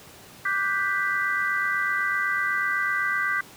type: chord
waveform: sine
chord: G major seventh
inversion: second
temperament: equal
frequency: 1174.7 / 1480 / 1568 / 1975.5 Hz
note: D6 / F#6 / G6 / B6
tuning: 0 / 0 / 0 / 0 cents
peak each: -29 / -32 / -26 / -27 dBFS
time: 0.45-3.41 s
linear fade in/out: 5 ms
effects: pink hiss -47 dBFS RMS until 3.56 s + high-pass 100 Hz 12 dB/octave